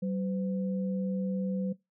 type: tone pair together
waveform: sine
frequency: 190 / 507.2 Hz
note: F#3 / B4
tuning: +46 / +46 cents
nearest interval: octave + perfect fourth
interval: 1700 cents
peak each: -29 / -38 dBFS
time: 0.02-1.73 s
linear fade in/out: 10 ms
effects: noise-tail reverb RT60 0.2 s tail -20 dB re dry